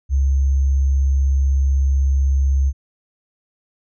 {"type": "tone with sample-and-hold", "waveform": "sine", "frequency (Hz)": 68, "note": "C#2", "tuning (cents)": -33, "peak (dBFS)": -13, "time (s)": [0.09, 2.73], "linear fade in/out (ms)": 50, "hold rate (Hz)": 6300, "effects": ["resampled to 16000 Hz"]}